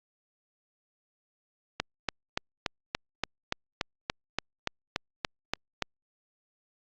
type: click train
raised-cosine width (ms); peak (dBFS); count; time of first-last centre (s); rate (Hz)
0.2; -9; 15; 1.8-5.823; 3.48
effects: low-pass 5000 Hz 12 dB/octave + Opus 48 kbps